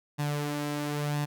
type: tone with flanger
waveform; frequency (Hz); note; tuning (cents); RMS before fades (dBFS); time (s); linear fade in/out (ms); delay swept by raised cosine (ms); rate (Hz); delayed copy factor
sawtooth; 146.83; D3; 0; -31; 0.18-1.26; 20; 1.1 to 3.8; 0.98; +0.5
effects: none